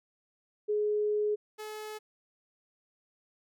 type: tone pair in turn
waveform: sine / sawtooth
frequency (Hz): 420 / 428.3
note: G#4 / A4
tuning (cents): +19 / -47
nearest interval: unison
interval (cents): 34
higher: second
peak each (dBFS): -26 / -35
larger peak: first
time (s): 0.68-1.36 / 1.58-1.99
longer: first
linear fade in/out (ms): 20
effects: none